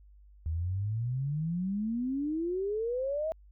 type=exponential sweep; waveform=sine; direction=up; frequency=76.7 to 653 Hz; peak=-29 dBFS; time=0.46-3.32 s; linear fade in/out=0 ms; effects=added 50 Hz sine -53 dBFS peak until 3.51 s